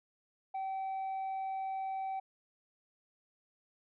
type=tone; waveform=sine; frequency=769 Hz; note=G5; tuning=33 cents flat; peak=-32 dBFS; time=0.54-2.2 s; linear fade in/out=10 ms; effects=tanh soft clip ceiling -34 dBFS